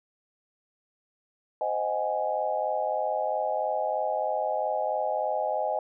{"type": "chord", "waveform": "sine", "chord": "Ab dominant seventh", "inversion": "first", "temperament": "just", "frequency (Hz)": [519.1, 623, 747.5, 830.6], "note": ["C5", "Eb5", "Gb5", "Ab5"], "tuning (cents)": [-14, 2, 17, 0], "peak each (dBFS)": [-33, -29, -33, -30], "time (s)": [1.61, 5.79], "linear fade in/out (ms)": 2, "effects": []}